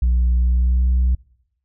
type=tone with pitch glide; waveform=sine; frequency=60.7 to 62.48 Hz; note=B1 to B1; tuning=-29 to +21 cents; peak=-11 dBFS; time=0.02-1.15 s; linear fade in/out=5 ms; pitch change=+50 cents; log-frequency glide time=0.37-0.87 s; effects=noise-tail reverb RT60 0.8 s tail -26 dB re dry + tanh soft clip ceiling -12 dBFS